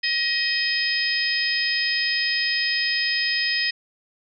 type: harmonic tone with a mistuned harmonic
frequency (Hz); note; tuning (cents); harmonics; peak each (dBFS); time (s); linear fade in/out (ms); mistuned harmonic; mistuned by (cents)
630; D#5; +21; 3 / 4 / 5 / 6 / 7 / 8; -25 / -28 / -32 / -35 / -33 / -24; 0.03-3.71; 10; 7; -32
effects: none